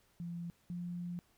sine tone pair in turn, 171.4 / 175.2 Hz, F3 / F3, -32 / +6 cents, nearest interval unison, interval 38 cents, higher second, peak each -39 / -38 dBFS, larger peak second, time 0.2-0.5 / 0.7-1.19 s, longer second, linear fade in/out 0 ms, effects pink hiss -71 dBFS RMS until 1.37 s

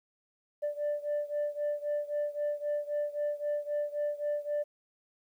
sine beating tone pair, 587.3 / 591.1 Hz, D5 / D5, 0 / +11 cents, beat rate 3.8 Hz, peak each -31 / -33 dBFS, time 0.62-4.64 s, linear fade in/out 20 ms, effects tanh soft clip ceiling -26 dBFS + 11-bit

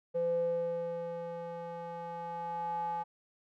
square tone with band-pass filter sweep, 170 Hz, F3, 46 cents flat, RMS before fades -36 dBFS, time 0.14-3.04 s, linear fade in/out 20 ms, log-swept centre 490 to 890 Hz, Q 8.1, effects none

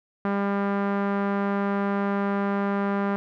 sawtooth tone with low-pass filter, 199.8 Hz, G3, 33 cents sharp, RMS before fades -25 dBFS, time 0.25-3.16 s, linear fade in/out 0 ms, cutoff 1400 Hz, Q 1.6, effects none

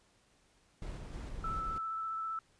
brown noise with tremolo, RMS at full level -41 dBFS, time 0.82-1.78 s, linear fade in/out 2 ms, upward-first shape square, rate 3.2 Hz, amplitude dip 25%
sine tone with vibrato, 1318 Hz, E6, 1 cent flat, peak -35 dBFS, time 1.44-2.39 s, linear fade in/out 2 ms, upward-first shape square, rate 15 Hz, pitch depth 10 cents each way
effects pink hiss -69 dBFS RMS until 2.59 s + resampled to 22050 Hz

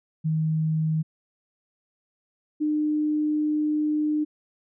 sine tone pair in turn, 157.7 / 302.6 Hz, D#3 / D#4, +24 / -48 cents, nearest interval major seventh, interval 1128 cents, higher second, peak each -21 dBFS, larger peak neither, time 0.24-1.03 / 2.6-4.25 s, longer second, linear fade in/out 20 ms, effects none

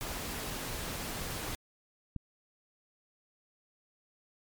pink noise, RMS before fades -38 dBFS, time 0.01-1.55 s, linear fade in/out 0 ms
click, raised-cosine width 5 ms, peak -25 dBFS, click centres 2.163 s
effects MP3 96 kbps

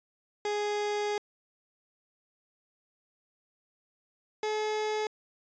30% pulse tone pair in turn, 415.4 / 428.1 Hz, G#4 / A4, 0 / -47 cents, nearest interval minor second, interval 53 cents, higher second, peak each -26 dBFS, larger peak neither, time 0.45-1.18 / 4.43-5.07 s, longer first, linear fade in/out 2 ms, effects resampled to 16000 Hz

